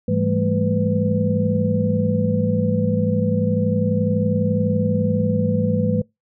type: tone cluster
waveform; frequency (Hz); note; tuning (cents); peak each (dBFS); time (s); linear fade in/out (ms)
sine; 104.4 / 166.3 / 198.1 / 218.4 / 499.5; G#2 / E3 / G3 / A3 / B4; +10 / +16 / +18 / -13 / +20; -23; 0.08-6.02; 5
effects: noise-tail reverb RT60 0.2 s tail -25 dB re dry

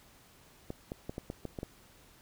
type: clicks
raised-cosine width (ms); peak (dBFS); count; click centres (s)
2; -24; 8; 0.704 / 0.919 / 1.095 / 1.181 / 1.301 / 1.453 / 1.588 / 1.631
effects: pink hiss -60 dBFS RMS until 2.21 s

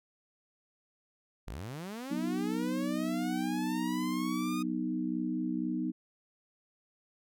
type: linear sweep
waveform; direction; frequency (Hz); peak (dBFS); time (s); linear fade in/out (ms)
sawtooth; up; 37.93 to 1244.5; -35; 1.47-4.63; 10
type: chord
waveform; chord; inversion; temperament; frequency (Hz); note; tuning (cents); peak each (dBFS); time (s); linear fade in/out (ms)
sine; B major; second; equal; 185 / 246.9 / 311.1; F#3 / B3 / D#4; 0 / 0 / 0; -37 / -34 / -34; 2.1-5.92; 20
effects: none

